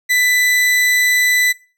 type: tone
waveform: 40% pulse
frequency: 1991 Hz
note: B6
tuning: 14 cents sharp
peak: -11 dBFS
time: 0.09-1.53 s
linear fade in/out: 20 ms
effects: noise-tail reverb RT60 0.4 s tail -22 dB re dry